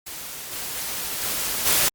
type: noise with level steps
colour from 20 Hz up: white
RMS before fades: -35 / -31 / -29 / -26 / -19 dBFS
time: 0.06-1.89 s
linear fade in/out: 10 ms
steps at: 0.51 / 0.75 / 1.21 / 1.65 s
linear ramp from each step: 20 ms
effects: Opus 48 kbps